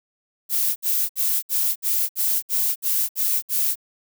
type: noise bursts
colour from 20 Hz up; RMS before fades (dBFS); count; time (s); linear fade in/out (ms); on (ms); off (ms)
violet; -21; 10; 0.49-3.757; 50; 270; 63
effects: none